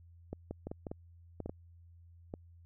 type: clicks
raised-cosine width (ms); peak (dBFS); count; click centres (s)
2; -26; 10; 0.33 / 0.51 / 0.67 / 0.715 / 0.868 / 0.915 / 1.403 / 1.46 / 1.495 / 2.339
effects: added 85 Hz sine -55 dBFS peak until 2.65 s